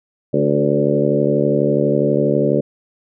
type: harmonic tone with a mistuned harmonic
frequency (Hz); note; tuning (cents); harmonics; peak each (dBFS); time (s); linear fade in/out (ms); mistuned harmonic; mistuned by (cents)
72.2; D2; -29; 2 / 3 / 4 / 5 / 6 / 7 / 8; -21 / -21 / -21 / -21 / -21 / -21 / -21; 0.33-2.61; 10; 5; +26
effects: none